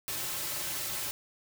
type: noise with comb filter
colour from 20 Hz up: white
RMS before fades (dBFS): -35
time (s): 0.08-1.11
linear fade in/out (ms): 0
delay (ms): 4.2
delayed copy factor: -0.8
effects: none